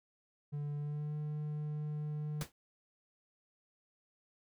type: tone with pitch glide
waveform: triangle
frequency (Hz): 146.1 to 150.38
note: D3 to D3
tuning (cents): -9 to +41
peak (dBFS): -34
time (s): 0.52-2.44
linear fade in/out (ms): 20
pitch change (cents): +50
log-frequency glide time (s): 0.77-1.11
type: noise with exponential decay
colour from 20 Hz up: pink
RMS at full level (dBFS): -37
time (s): 2.41-2.52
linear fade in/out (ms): 1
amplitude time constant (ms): 23
effects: none